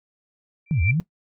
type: tone with exponential growth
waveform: sine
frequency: 2349 Hz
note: D7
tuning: in tune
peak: -19 dBFS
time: 0.66-0.91 s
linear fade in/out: 5 ms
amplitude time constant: 54 ms
type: linear two-way sweep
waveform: sine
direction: down then up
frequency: 175.9 to 73.1 to 175.9 Hz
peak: -18 dBFS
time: 0.71-1 s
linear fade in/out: 0 ms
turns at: 0.82 s
effects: noise-tail reverb RT60 0.1 s tail -17 dB re dry